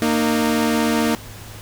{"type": "tone pair together", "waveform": "sawtooth", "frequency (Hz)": [231.3, 306.5], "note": ["A#3", "D#4"], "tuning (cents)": [-13, -26], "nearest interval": "perfect fourth", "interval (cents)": 487, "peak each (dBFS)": [-14, -17], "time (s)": [0.02, 1.15], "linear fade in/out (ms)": 0, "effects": ["added 105 Hz sine -38 dBFS peak until 1.61 s", "pink hiss -39 dBFS RMS until 1.61 s"]}